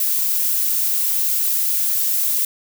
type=noise; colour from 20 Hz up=violet; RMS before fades=-19 dBFS; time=0-2.45 s; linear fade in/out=2 ms; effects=none